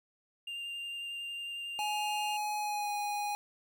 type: tone with vibrato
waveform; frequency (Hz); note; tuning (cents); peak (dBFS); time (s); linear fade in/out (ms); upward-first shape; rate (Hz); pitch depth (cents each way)
triangle; 2794; F7; 0; -36; 0.47-2.37; 5; sine; 11; 9
type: tone with pitch glide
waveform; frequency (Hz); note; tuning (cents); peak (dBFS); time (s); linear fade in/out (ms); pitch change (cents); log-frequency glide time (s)
square; 841 to 825.6; G#5 to G#5; +22 to -10; -33; 1.79-3.35; 0; -32; 2.59-2.91
effects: none